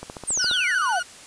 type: click train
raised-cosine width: 1 ms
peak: -20 dBFS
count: 8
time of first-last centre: 0.03-0.513 s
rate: 14.5 Hz
type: exponential sweep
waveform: sine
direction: down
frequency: 9110 to 656 Hz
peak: -21 dBFS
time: 0.27-1 s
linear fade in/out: 20 ms
type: tone with vibrato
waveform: 40% pulse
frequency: 1470 Hz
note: F#6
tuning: 12 cents flat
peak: -24 dBFS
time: 0.39-1.03 s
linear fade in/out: 10 ms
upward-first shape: square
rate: 14 Hz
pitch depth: 38 cents each way
effects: white hiss -44 dBFS RMS until 1.26 s + resampled to 22050 Hz